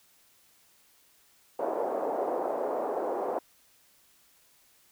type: band-pass noise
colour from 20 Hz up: white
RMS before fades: -31 dBFS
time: 1.59-3.39 s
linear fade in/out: 5 ms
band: 350 to 750 Hz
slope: 24 dB/octave
effects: white hiss -63 dBFS RMS until 4.91 s